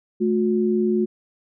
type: tone pair together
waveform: sine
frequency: 217.1 / 361.2 Hz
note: A3 / F#4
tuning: -23 / -42 cents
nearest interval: major sixth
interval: 881 cents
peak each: -20 dBFS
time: 0.2-1.06 s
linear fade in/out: 20 ms
effects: none